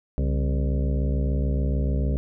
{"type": "harmonic tone with a mistuned harmonic", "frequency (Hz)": 66.8, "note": "C2", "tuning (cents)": 36, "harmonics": [1, 2, 3, 4, 6, 7, 8, 9], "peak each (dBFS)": [-22, -28, -32, -34, -38, -39, -40, -41], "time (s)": [0.18, 2.17], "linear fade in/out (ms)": 0, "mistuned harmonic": 2, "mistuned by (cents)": 120, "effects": []}